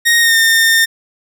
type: tone with pitch glide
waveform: sawtooth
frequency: 1864.7 to 1817.9 Hz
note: A#6 to A#6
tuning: 0 to -44 cents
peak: -5 dBFS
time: 0.05-0.86 s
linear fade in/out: 20 ms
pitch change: -44 cents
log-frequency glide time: 0.2-0.36 s
effects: none